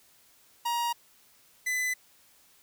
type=tone pair in turn; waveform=45% pulse; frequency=946 / 2007 Hz; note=A#5 / B6; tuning=+25 / +27 cents; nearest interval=octave + minor second; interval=1302 cents; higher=second; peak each=-27 dBFS; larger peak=neither; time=0.65-0.93 / 1.66-1.94 s; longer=neither; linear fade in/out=10 ms; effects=white hiss -61 dBFS RMS until 2.62 s